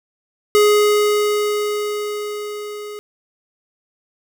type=tone with level ramp; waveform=square; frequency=417.6 Hz; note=G#4; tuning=10 cents sharp; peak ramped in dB=-10 to -30 dBFS; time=0.55-2.99 s; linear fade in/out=0 ms; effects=none